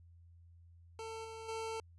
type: tone with level steps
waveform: 25% pulse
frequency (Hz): 447.1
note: A4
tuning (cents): +28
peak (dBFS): -39 / -42 / -35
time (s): 0.99-1.8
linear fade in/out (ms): 2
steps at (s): 1.24 / 1.48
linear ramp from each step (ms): 10
effects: added 85 Hz sine -57 dBFS peak until 1.98 s + resampled to 24000 Hz